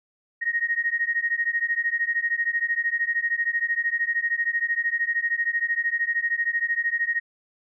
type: beating tone pair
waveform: sine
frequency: 1864.7 / 1877.7 Hz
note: A#6 / A#6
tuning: 0 / +12 cents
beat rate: 13 Hz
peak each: -25 dBFS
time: 0.41-7.2 s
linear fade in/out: 20 ms
effects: none